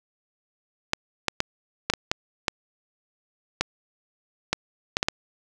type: clicks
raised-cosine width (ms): 0.2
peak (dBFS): -4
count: 12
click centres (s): 0.934 / 1.283 / 1.404 / 1.9 / 1.937 / 2.115 / 2.482 / 3.61 / 4.53 / 4.969 / 5.029 / 5.085
effects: none